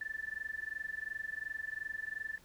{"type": "tone with amplitude modulation", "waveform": "sine", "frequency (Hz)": 1760, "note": "A6", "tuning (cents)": 0, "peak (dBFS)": -34, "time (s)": [0.01, 2.38], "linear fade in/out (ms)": 2, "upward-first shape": "sine", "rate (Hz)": 22.8, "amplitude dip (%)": 95, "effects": ["added 63 Hz sine -68 dBFS peak until 2.44 s", "pink hiss -63 dBFS RMS until 2.44 s"]}